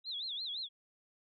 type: tone with vibrato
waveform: sine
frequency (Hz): 3729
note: A#7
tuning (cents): 0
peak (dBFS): -37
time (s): 0.04-0.69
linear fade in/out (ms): 50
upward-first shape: sine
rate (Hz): 5.8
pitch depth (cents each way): 210
effects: none